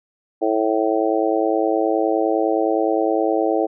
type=harmonic tone; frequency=109.7 Hz; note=A2; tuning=5 cents flat; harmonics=3 / 4 / 5 / 6 / 7; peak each=-21 / -22 / -23 / -24 / -24 dBFS; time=0.41-3.67 s; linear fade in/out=20 ms; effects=none